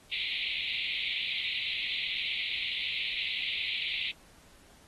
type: band-pass noise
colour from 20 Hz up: pink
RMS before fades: -34 dBFS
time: 0.11-4.12 s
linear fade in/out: 20 ms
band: 2100 to 4000 Hz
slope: 96 dB/octave
effects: pink hiss -59 dBFS RMS until 4.87 s + AAC 32 kbps